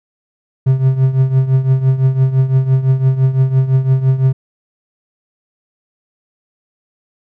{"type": "tone with tremolo", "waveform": "triangle", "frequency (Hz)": 132, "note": "C3", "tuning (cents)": 16, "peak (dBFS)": -4, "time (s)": [0.66, 4.33], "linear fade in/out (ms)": 10, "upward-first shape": "triangle", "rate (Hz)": 5.9, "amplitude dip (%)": 80, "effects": []}